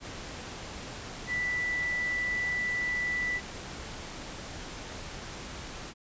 sine tone in noise, 1973 Hz, B6, 2 cents flat, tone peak -28 dBFS, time 1.27-3.41 s, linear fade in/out 50 ms, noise pink, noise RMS -41 dBFS, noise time 0-5.94 s, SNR +10 dB, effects resampled to 16000 Hz

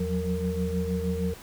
sine tone cluster, 81.4 / 177.1 / 183.5 / 460.5 Hz, E2 / F3 / F#3 / A#4, -21 / +24 / -14 / -21 cents, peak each -31 dBFS, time 0-1.34 s, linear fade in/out 5 ms, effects pink hiss -46 dBFS RMS until 1.42 s

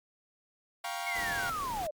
sawtooth chord, G half-diminished seventh, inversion third, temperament equal with one note detuned, 698.5 / 784 / 949.7 / 1108.7 Hz, F5 / G5 / Bb5 / Db6, 0 / 0 / +32 / 0 cents, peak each -34 / -36 / -38 / -39 dBFS, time 0.84-1.5 s, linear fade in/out 5 ms
sine linear sweep, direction down, 2217 to 567 Hz, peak -32 dBFS, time 1.06-1.91 s, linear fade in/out 10 ms
pink noise, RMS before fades -42 dBFS, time 1.15-1.87 s, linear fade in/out 2 ms
effects MP3 96 kbps

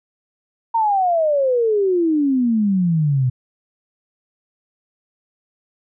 sine exponential sweep, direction down, 932.3 to 123.47 Hz, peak -14 dBFS, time 0.74-3.3 s, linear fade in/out 10 ms, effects none

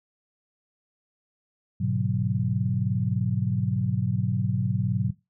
sine chord, G# half-diminished seventh, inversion none, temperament equal, 103.83 / 123.47 / 146.83 / 185 Hz, G#2 / B2 / D3 / F#3, 0 / 0 / 0 / 0 cents, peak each -28 / -27 / -32 / -27 dBFS, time 1.8-5.11 s, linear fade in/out 10 ms, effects noise-tail reverb RT60 0.2 s tail -17 dB re dry

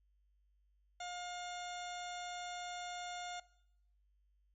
harmonic tone with a mistuned harmonic, 711 Hz, F5, 31 cents sharp, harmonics 1 / 2 / 3 / 4 / 5 / 6 / 8 / 9 / 10, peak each -44 / -51 / -52 / -57 / -52 / -59 / -59 / -62 / -56 dBFS, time 1-3.4 s, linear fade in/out 5 ms, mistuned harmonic 10, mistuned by +19 cents, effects noise-tail reverb RT60 0.8 s tail -20 dB re dry + added 50 Hz sine -70 dBFS peak until 4.54 s

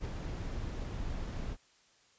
brown noise with ADSR envelope, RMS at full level -34 dBFS, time 0-1.57 s, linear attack 53 ms, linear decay 3 ms, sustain -4 dB, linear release 51 ms, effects white hiss -66 dBFS RMS until 2.18 s + resampled to 16000 Hz

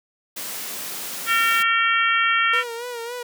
white high-pass noise, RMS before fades -31 dBFS, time 0.36-1.63 s, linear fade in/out 10 ms, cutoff 140 Hz, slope 24 dB/octave
harmonic tone, 456.7 Hz, A#4, 36 cents flat, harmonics 3 / 4 / 5 / 6 / 7, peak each -20 / -22 / -24 / -26 / -27 dBFS, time 1.26-2.64 s, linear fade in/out 50 ms
sawtooth tone with vibrato, 476.9 Hz, A#4, 39 cents sharp, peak -25 dBFS, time 2.53-3.23 s, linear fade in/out 5 ms, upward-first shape sine, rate 3.6 Hz, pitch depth 64 cents each way
effects none

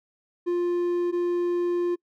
triangle tone pair in turn, 350.5 / 350.5 Hz, F4 / F4, +6 / +6 cents, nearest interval unison, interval 0 cents, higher neither, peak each -20 dBFS, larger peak neither, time 0.46-1.12 / 1.12-1.96 s, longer second, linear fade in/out 20 ms, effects noise-tail reverb RT60 0.1 s tail -25 dB re dry

